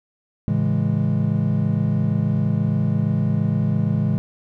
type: chord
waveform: triangle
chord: A major seventh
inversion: none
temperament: equal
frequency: 110 / 138.59 / 164.81 / 207.7 Hz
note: A2 / C#3 / E3 / G#3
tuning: 0 / 0 / 0 / 0 cents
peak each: -21 dBFS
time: 0.48-4.18 s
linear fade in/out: 0 ms
effects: none